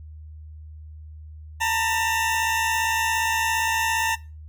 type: tone pair together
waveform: 20% pulse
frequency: 897.6 / 955 Hz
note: A5 / A#5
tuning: +34 / +42 cents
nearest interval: minor second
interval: 108 cents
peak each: -17 / -23 dBFS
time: 1.6-4.16 s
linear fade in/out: 20 ms
effects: noise-tail reverb RT60 0.3 s tail -20 dB re dry + added 77 Hz sine -38 dBFS peak until 4.48 s